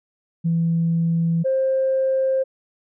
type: tone pair in turn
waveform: sine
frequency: 166.4 / 529.2 Hz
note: E3 / C5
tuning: +17 / +20 cents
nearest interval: octave + minor sixth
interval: 2003 cents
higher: second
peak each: -16 / -16 dBFS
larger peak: neither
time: 0.44-1.44 / 1.44-2.44 s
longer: neither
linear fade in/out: 20 ms
effects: tanh soft clip ceiling -12 dBFS